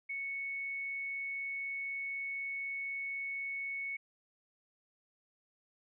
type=tone; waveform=sine; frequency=2214 Hz; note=C#7; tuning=3 cents flat; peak=-36 dBFS; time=0.09-3.97 s; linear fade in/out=10 ms; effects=none